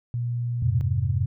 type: tone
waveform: sine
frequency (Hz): 120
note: B2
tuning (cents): -49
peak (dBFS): -24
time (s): 0.14-0.81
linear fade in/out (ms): 0
type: chord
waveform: sine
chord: F minor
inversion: none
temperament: equal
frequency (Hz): 87.31 / 103.83 / 130.81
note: F2 / Ab2 / C3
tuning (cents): 0 / 0 / 0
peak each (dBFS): -26 / -25 / -25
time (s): 0.62-1.26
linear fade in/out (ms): 5
effects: none